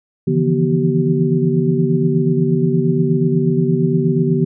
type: tone cluster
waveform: sine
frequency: 142.5 / 161.5 / 169.9 / 242.3 / 383.7 Hz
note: C#3 / E3 / F3 / B3 / G4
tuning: +48 / -35 / -47 / -33 / -37 cents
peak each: -19 dBFS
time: 0.27-4.45 s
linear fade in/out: 10 ms
effects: none